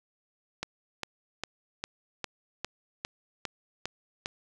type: click train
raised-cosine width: 0.2 ms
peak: -15 dBFS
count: 10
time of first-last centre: 0.63-4.259 s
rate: 2.48 Hz
effects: none